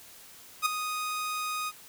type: tone with ADSR envelope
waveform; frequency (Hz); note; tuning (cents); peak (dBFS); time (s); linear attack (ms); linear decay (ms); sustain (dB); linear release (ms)
sawtooth; 1244.5; D#6; 0; -17; 0.62-1.72; 38; 8; -10; 41
effects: white hiss -51 dBFS RMS until 1.88 s